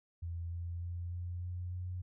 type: tone with pitch steps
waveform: sine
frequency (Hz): 84.8 / 85.88 / 86.98 / 88.1 / 89.22 / 90.36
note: E2 / F2 / F2 / F2 / F2 / F#2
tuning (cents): +50 / -29 / -6 / +16 / +38 / -40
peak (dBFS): -37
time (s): 0.22-2.02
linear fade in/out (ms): 10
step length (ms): 300
effects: none